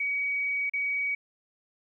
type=tone with dropouts; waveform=sine; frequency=2262 Hz; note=C#7; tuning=34 cents sharp; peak=-26 dBFS; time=0-1.15 s; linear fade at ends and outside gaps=5 ms; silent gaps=0.697-0.735 s; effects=11-bit